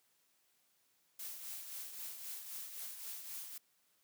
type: noise with tremolo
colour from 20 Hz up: blue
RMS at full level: -44 dBFS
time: 1.19-3.58 s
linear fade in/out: 5 ms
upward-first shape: triangle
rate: 3.8 Hz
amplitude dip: 55%
effects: white hiss -75 dBFS RMS until 4.03 s + high-pass 100 Hz 12 dB/octave